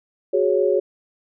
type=chord; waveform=sine; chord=F# suspended second; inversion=none; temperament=equal; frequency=370 / 415.3 / 554.4 Hz; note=F#4 / G#4 / C#5; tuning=0 / 0 / 0 cents; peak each=-20 dBFS; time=0.33-0.8 s; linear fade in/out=10 ms; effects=none